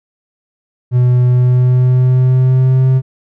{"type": "tone with pitch glide", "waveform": "triangle", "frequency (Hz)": [124.2, 130.68], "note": ["B2", "C3"], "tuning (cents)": [10, -2], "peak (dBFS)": -5, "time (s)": [0.91, 3.02], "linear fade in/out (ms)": 50, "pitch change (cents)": 88, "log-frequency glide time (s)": [1.27, 2.87], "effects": []}